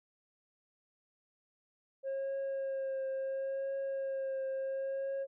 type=tone with vibrato; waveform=sine; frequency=539 Hz; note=C#5; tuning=49 cents flat; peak=-31 dBFS; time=2.03-5.27 s; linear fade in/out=50 ms; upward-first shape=triangle; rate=0.72 Hz; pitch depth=22 cents each way; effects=tanh soft clip ceiling -33 dBFS